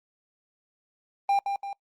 triangle tone with echo, 797 Hz, G5, 28 cents sharp, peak -18 dBFS, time 1.29-1.39 s, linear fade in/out 2 ms, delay 170 ms, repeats 2, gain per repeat -6 dB, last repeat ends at 1.73 s, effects noise-tail reverb RT60 0.1 s tail -24 dB re dry + Opus 32 kbps

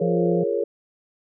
sine chord, Bb minor seventh, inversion second, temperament equal, 349.2 / 415.3 / 466.2 / 554.4 Hz, F4 / Ab4 / Bb4 / Db5, 0 / 0 / 0 / 0 cents, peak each -29 / -25 / -25 / -27 dBFS, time 0-0.64 s, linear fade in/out 5 ms
harmonic tone, 173.6 Hz, F3, 10 cents flat, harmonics 1 / 2 / 3 / 4, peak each -22 / -28 / -32 / -34 dBFS, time 0.01-0.44 s, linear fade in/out 10 ms
effects none

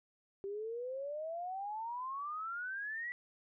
sine exponential sweep, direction up, 388.6 to 1975.5 Hz, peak -38 dBFS, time 0.44-3.12 s, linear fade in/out 0 ms, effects none

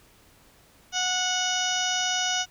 harmonic tone with a mistuned harmonic, 734 Hz, F#5, 14 cents flat, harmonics 1 / 2 / 3 / 4 / 5 / 6 / 7 / 8 / 9, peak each -31 / -31 / -37 / -29 / -34 / -42 / -35 / -31 / -35 dBFS, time 0.92-2.46 s, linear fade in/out 50 ms, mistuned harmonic 6, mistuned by +29 cents, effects pink hiss -57 dBFS RMS until 2.5 s

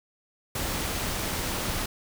pink noise, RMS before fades -30 dBFS, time 0.55-1.86 s, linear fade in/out 5 ms, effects none

